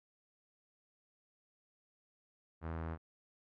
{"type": "tone with low-pass filter", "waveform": "sawtooth", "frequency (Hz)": 81.5, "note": "E2", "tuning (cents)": -19, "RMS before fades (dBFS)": -41, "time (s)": [2.61, 2.98], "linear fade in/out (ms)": 50, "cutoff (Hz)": 1400, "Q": 1.5, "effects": []}